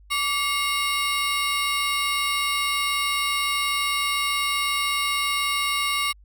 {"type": "ring-modulated tone", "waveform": "25% pulse", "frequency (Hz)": 1661.2, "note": "G#6", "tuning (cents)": 0, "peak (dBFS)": -15, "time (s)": [0.1, 6.13], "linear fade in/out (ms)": 20, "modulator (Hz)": 504, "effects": ["added 50 Hz sine -48 dBFS peak until 6.24 s"]}